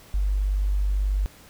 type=tone; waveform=sine; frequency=49.24 Hz; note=G1; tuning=8 cents sharp; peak=-20 dBFS; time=0.14-1.26 s; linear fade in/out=0 ms; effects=pink hiss -50 dBFS RMS until 1.49 s